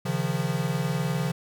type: tone cluster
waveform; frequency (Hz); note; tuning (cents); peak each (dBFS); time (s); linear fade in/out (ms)
square; 134.7 / 154.4 / 174.4; C#3 / D#3 / F3; -49 / -13 / -2; -30; 0.05-1.32; 10
effects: none